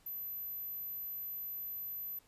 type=tone; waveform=sine; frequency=12050 Hz; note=F#9; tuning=30 cents sharp; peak=-39 dBFS; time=0.06-2.19 s; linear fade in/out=5 ms; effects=pink hiss -67 dBFS RMS until 2.27 s + resampled to 32000 Hz